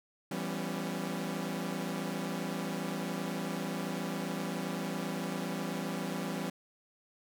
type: chord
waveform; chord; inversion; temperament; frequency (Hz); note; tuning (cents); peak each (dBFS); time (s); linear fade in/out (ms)
sawtooth; C# half-diminished seventh; first; equal with one note detuned; 168.47 / 196 / 246.9 / 277.2; E3 / G3 / B3 / C#4; +38 / 0 / 0 / 0; -35 / -34 / -38 / -37; 0.31-6.5; 5
effects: none